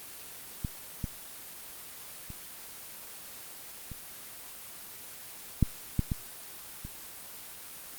clicks, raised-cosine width 5 ms, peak -19 / -19 / -30 / -28 / -9 / -13 / -15 / -27 dBFS, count 8, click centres 0.648 / 1.042 / 2.303 / 3.917 / 5.627 / 5.993 / 6.118 / 6.85 s, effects white hiss -45 dBFS RMS until 7.98 s + Opus 24 kbps

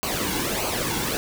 pink noise with flanger, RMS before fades -26 dBFS, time 0.03-1.17 s, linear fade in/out 0 ms, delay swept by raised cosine 0.55 to 1.65 ms, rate 1.6 Hz, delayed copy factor -0.65, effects none

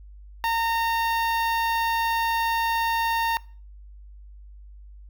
sawtooth tone with notch filter, 917 Hz, A#5, 29 cents flat, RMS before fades -24 dBFS, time 0.44-3.37 s, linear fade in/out 0 ms, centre 7900 Hz, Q 0.63, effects noise-tail reverb RT60 0.4 s tail -22 dB re dry + added 50 Hz sine -42 dBFS peak until 5.09 s

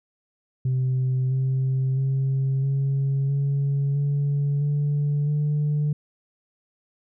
sine tone with pitch steps, 129.3 / 131.86 / 134.48 / 137.15 / 139.87 / 142.64 / 145.47 / 148.36 Hz, C3 / C3 / C3 / C#3 / C#3 / C#3 / D3 / D3, -20 / +14 / +48 / -18 / +16 / +50 / -16 / +18 cents, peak -18 dBFS, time 0.65-5.93 s, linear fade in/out 5 ms, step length 660 ms, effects tanh soft clip ceiling -18 dBFS

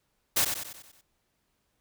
white noise with echo, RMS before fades -24 dBFS, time 0.36-0.45 s, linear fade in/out 10 ms, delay 94 ms, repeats 6, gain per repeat -6 dB, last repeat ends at 1.014 s, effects pink hiss -75 dBFS RMS until 1.8 s

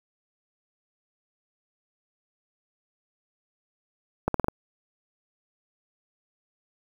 accelerating click train, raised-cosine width 1 ms, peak -9 dBFS, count 5, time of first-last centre 4.28-4.484 s, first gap 63 ms, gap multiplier 0.86, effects 7-bit

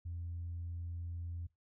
sine tone, 85.5 Hz, F2, 36 cents flat, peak -38 dBFS, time 0.05-1.47 s, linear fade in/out 10 ms, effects noise-tail reverb RT60 0.2 s tail -22 dB re dry + tanh soft clip ceiling -35 dBFS

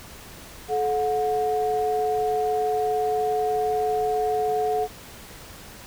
sine tone pair together, 431.6 / 727 Hz, A4 / F#5, -33 / -31 cents, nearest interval major sixth, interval 902 cents, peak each -23 dBFS, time 0.68-4.88 s, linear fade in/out 50 ms, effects tanh soft clip ceiling -13 dBFS + pink hiss -43 dBFS RMS until 5.86 s

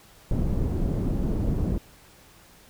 pink low-pass noise, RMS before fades -25 dBFS, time 0.31-1.78 s, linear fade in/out 2 ms, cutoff 310 Hz, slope 12 dB/octave, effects pink hiss -53 dBFS RMS until 2.69 s

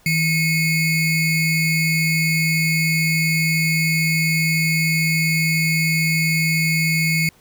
square ring-modulated tone, 1171 Hz, D6, 5 cents flat, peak -14 dBFS, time 0.06-7.29 s, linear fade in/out 2 ms, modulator 1010 Hz, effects pink hiss -54 dBFS RMS until 7.4 s

